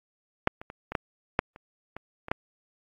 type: clicks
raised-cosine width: 0.5 ms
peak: -6 / -25 / -25 / -19 / -10 / -6 / -30 / -22 / -23 / -9 dBFS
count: 10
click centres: 0.474 / 0.615 / 0.701 / 0.92 / 0.952 / 1.391 / 1.561 / 1.966 / 2.284 / 2.315 s
effects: AAC 32 kbps